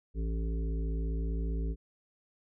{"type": "harmonic tone with a mistuned harmonic", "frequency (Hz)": 55.1, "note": "A1", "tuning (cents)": 3, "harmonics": [1, 3, 5, 7, 8], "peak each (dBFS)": [-30, -40, -44, -47, -48], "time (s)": [0.14, 1.76], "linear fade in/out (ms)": 50, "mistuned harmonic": 1, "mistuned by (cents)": 21, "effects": []}